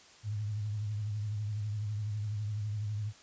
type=tone with vibrato; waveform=sine; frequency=105.2 Hz; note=G#2; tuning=23 cents sharp; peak=-32 dBFS; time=0.23-3.13 s; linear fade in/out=50 ms; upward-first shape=triangle; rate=12 Hz; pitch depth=72 cents each way; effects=white hiss -57 dBFS RMS until 3.22 s + resampled to 16000 Hz